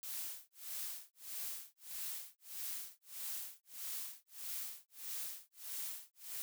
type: noise with tremolo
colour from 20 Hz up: blue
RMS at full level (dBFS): -42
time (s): 0.03-6.42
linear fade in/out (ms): 0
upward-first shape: sine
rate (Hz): 1.6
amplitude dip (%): 100
effects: none